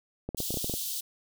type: clicks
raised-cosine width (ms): 2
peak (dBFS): -20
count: 9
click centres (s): 0.29 / 0.347 / 0.403 / 0.506 / 0.542 / 0.572 / 0.644 / 0.697 / 0.739
type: high-pass noise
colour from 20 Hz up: white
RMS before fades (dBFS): -34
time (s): 0.37-1.01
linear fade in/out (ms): 10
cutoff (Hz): 3100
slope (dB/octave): 48
effects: none

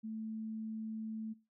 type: tone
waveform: sine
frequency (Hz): 220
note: A3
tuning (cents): 0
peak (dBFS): -39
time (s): 0.03-1.34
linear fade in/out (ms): 20
effects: noise-tail reverb RT60 0.3 s tail -21 dB re dry

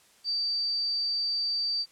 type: tone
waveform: sine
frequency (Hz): 4639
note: D8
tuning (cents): -22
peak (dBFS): -26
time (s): 0.24-1.86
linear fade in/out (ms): 50
effects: white hiss -60 dBFS RMS until 1.91 s + low-pass 10000 Hz 12 dB/octave

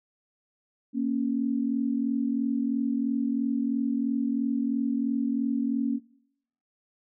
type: tone pair together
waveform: sine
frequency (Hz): 233.7 / 276.7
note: A#3 / C#4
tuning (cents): +5 / -3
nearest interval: minor third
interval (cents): 292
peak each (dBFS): -27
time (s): 0.93-6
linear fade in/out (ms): 50
effects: noise-tail reverb RT60 0.7 s tail -21 dB re dry

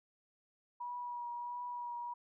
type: tone with vibrato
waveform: sine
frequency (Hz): 966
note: B5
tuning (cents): -39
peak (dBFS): -39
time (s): 0.8-2.14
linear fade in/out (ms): 10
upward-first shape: triangle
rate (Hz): 1.5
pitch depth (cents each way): 21
effects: none

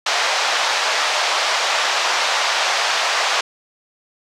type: band-pass noise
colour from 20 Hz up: pink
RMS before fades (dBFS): -19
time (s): 0.06-3.41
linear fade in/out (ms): 5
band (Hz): 650 to 6000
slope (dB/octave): 24
effects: none

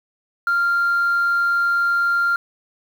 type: tone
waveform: sine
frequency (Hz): 1392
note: F6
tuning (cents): -6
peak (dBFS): -14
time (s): 0.47-2.36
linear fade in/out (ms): 2
effects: tanh soft clip ceiling -13 dBFS + 7-bit

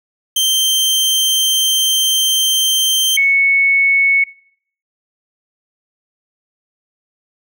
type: tone pair in turn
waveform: sawtooth / sine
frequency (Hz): 3136 / 2210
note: G7 / C#7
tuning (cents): 0 / -6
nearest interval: tritone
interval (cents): 606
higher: first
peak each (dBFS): -9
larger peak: neither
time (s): 0.36-3.17 / 3.17-4.24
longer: first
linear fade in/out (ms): 5
effects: noise-tail reverb RT60 0.6 s tail -22 dB re dry

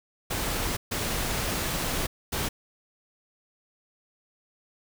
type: noise bursts at uneven times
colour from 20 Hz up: pink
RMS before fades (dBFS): -29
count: 3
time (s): 0.3-0.77 / 0.91-2.07 / 2.32-2.49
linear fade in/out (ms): 10
effects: none

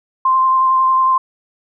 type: tone with vibrato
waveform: sine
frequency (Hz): 1046.5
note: C6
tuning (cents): 0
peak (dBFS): -10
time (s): 0.25-1.18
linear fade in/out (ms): 5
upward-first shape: sine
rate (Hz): 11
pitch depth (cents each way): 12
effects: none

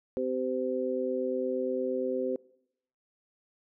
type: harmonic tone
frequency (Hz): 128.6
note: C3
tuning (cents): -30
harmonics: 2 / 3 / 4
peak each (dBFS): -34 / -32 / -31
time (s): 0.17-2.36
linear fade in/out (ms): 0
effects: noise-tail reverb RT60 0.8 s tail -23 dB re dry

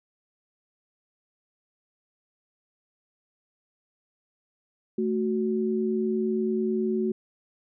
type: tone pair together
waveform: sine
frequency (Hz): 220.3 / 370.5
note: A3 / F#4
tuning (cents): +2 / +2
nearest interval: major sixth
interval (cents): 900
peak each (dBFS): -26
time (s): 4.98-7.12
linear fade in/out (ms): 5
effects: none

